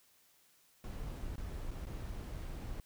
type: noise with dropouts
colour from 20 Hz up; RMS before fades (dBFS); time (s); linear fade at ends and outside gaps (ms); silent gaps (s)
brown; -42; 0.84-2.8; 1; 1.357-1.38 / 1.708-1.714 / 1.855-1.868
effects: white hiss -68 dBFS RMS until 2.85 s